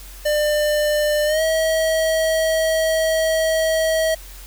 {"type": "tone with pitch glide", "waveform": "square", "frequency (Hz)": [598, 640.9], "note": ["D5", "E5"], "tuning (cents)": [31, -49], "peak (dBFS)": -17, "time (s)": [0.25, 4.15], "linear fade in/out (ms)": 10, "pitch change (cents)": 120, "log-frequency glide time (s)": [1.26, 1.42], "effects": ["added 45 Hz sine -37 dBFS peak until 4.46 s", "white hiss -42 dBFS RMS until 4.46 s"]}